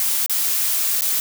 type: noise with dropouts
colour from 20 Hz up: blue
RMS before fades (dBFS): -20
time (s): 0-1.2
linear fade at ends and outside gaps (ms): 1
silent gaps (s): 0.262-0.296 / 1.01-1.019
effects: none